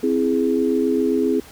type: chord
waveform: sine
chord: C augmented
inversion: none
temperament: equal with one note detuned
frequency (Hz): 261.6 / 329.6 / 416.7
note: C4 / E4 / G#4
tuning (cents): 0 / 0 / +6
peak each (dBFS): -20 / -22 / -20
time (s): 0.03-1.4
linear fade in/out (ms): 5
effects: pink hiss -44 dBFS RMS until 1.51 s